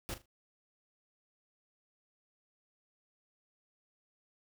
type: noise with echo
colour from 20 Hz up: pink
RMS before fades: -39 dBFS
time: 0.09-0.14 s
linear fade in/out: 0 ms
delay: 39 ms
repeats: 3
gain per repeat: -12 dB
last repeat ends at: 0.257 s
effects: none